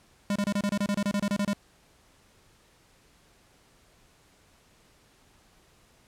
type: tone bursts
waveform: square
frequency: 202.6 Hz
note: G#3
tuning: 43 cents flat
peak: -25 dBFS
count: 15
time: 0.3-1.533 s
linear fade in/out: 2 ms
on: 57 ms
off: 27 ms
effects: pink hiss -61 dBFS RMS until 6.07 s + low-pass 11000 Hz 12 dB/octave